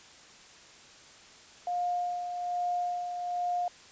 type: tone with tremolo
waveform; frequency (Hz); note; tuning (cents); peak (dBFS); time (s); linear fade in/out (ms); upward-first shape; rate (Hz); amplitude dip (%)
sine; 710; F5; +28; -27; 1.67-3.68; 2; sine; 1.2; 50
effects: white hiss -53 dBFS RMS until 3.91 s + resampled to 16000 Hz